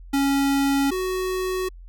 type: tone pair in turn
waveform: square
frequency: 277.2 / 371.6 Hz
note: C#4 / F#4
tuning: 0 / +7 cents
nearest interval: perfect fourth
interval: 507 cents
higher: second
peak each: -19 / -24 dBFS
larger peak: first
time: 0.13-0.91 / 0.91-1.69 s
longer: neither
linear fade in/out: 10 ms
effects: added 43 Hz sine -39 dBFS peak until 1.88 s